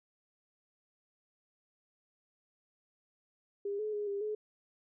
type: tone with pitch steps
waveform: sine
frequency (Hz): 403 / 427.5 / 415.2 / 401.1 / 425.5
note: G4 / A4 / G#4 / G4 / G#4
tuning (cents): +48 / -50 / 0 / +40 / +42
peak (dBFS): -33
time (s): 3.65-4.35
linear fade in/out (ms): 5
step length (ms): 140
effects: none